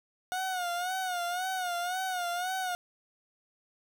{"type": "tone with vibrato", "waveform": "30% pulse", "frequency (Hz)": 725, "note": "F#5", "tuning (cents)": -35, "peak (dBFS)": -28, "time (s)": [0.32, 2.75], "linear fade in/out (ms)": 0, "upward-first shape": "sine", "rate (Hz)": 1.9, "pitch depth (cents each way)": 77, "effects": []}